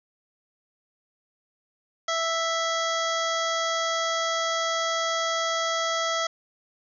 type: harmonic tone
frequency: 659.3 Hz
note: E5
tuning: in tune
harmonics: 1 / 2 / 3 / 5 / 6 / 7 / 8 / 9 / 10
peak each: -29 / -28 / -32 / -32 / -42 / -39 / -39 / -38 / -39 dBFS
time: 2.08-6.27 s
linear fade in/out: 5 ms
effects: none